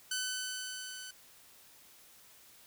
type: tone with level ramp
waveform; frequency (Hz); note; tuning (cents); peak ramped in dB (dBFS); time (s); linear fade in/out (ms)
10% pulse; 1510; F#6; +35; -24 to -36; 0.11-1.11; 5
effects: white hiss -59 dBFS RMS until 2.66 s